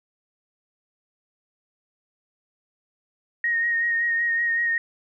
sine tone with vibrato, 1864.7 Hz, A#6, in tune, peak -20 dBFS, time 3.44-4.78 s, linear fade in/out 2 ms, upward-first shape sine, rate 5.3 Hz, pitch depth 24 cents each way, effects none

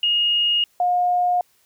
sine tone pair in turn, 2860 / 715 Hz, F7 / F5, +41 / +41 cents, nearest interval 2 octaves, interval 2400 cents, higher first, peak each -16 dBFS, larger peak neither, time 0.03-0.64 / 0.8-1.41 s, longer neither, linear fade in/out 2 ms, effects white hiss -61 dBFS RMS until 1.65 s

